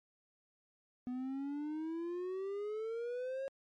triangle exponential sweep, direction up, 246.4 to 548 Hz, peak -35 dBFS, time 1.07-3.48 s, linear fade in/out 0 ms, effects MP3 48 kbps

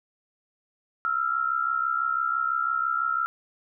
sine tone pair together, 1318.5 / 1384.5 Hz, E6 / F6, 0 / -15 cents, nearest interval minor second, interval 85 cents, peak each -26 dBFS, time 1.05-3.26 s, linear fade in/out 0 ms, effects none

